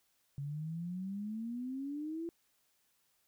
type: exponential sweep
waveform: sine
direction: up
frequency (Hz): 138.59 to 341.2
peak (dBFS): -37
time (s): 0.38-2.29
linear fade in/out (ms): 0
effects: white hiss -75 dBFS RMS until 3.27 s